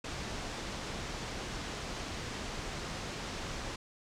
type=low-pass noise; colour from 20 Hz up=pink; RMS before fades=-40 dBFS; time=0.04-3.76 s; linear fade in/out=5 ms; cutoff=7000 Hz; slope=24 dB/octave; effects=none